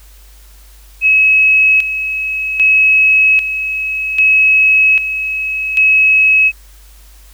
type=tone with tremolo; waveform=sine; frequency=2567 Hz; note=E7; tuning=47 cents flat; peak=-6 dBFS; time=1.01-6.52 s; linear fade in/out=50 ms; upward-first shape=square; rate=0.63 Hz; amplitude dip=65%; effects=added 50 Hz sine -38 dBFS peak until 7.33 s + white hiss -46 dBFS RMS until 7.33 s